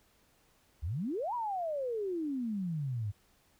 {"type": "exponential two-way sweep", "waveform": "sine", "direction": "up then down", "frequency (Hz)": [67.8, 1000, 97.7], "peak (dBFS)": -32, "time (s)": [0.82, 3.12], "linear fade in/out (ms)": 20, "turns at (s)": 1.34, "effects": ["pink hiss -68 dBFS RMS until 3.59 s"]}